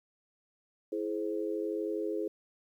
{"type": "chord", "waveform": "sine", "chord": "E augmented", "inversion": "none", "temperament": "equal with one note detuned", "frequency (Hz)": [329.6, 422.1, 523.3], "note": ["E4", "G#4", "B#4"], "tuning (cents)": [0, 28, 0], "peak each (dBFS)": [-35, -34, -39], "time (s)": [0.92, 2.28], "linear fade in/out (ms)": 5, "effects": ["11-bit"]}